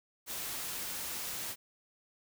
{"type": "noise", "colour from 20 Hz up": "white", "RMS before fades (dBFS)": -39, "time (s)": [0.26, 1.56], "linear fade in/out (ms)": 50, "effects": []}